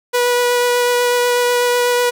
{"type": "tone with vibrato", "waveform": "sawtooth", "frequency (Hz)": 488.1, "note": "B4", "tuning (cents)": -20, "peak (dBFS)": -9, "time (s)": [0.13, 2.11], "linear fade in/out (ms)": 20, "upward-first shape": "triangle", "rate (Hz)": 8.1, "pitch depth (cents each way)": 11, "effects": []}